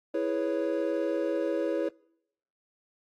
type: chord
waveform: triangle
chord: C# minor seventh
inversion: first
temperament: equal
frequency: 329.6 / 415.3 / 493.9 / 554.4 Hz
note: E4 / G#4 / B4 / C#5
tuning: 0 / 0 / 0 / 0 cents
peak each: -29 / -32 / -31 / -29 dBFS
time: 0.14-1.89 s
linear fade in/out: 5 ms
effects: noise-tail reverb RT60 0.8 s tail -26 dB re dry + AAC 48 kbps